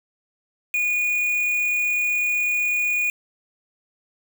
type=tone with quantisation; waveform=triangle; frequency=2452 Hz; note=D#7; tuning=26 cents flat; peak=-18 dBFS; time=0.74-3.1 s; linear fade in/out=2 ms; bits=5; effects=none